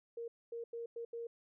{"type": "tone bursts at uneven times", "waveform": "sine", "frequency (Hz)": 466.2, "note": "A#4", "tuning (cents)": 0, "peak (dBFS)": -40, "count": 5, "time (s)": [[0.17, 0.28], [0.52, 0.64], [0.73, 0.86], [0.96, 1.05], [1.13, 1.27]], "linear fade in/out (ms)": 5, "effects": []}